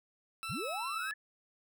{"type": "tone with vibrato", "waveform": "20% pulse", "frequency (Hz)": 1318.5, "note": "E6", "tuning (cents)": 0, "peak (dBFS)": -33, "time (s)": [0.43, 1.11], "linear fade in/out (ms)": 0, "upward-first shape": "triangle", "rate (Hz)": 2.8, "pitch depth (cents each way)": 40}
{"type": "linear sweep", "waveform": "sine", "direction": "up", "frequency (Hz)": [76, 1760], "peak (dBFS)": -37, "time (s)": [0.49, 1.14], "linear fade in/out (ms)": 10}
{"effects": []}